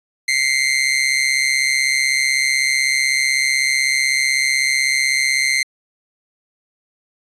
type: tone with amplitude modulation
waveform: sawtooth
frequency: 2088 Hz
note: C7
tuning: 4 cents flat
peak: -8 dBFS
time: 0.28-5.63 s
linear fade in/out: 5 ms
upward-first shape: sine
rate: 136 Hz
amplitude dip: 75%
effects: resampled to 22050 Hz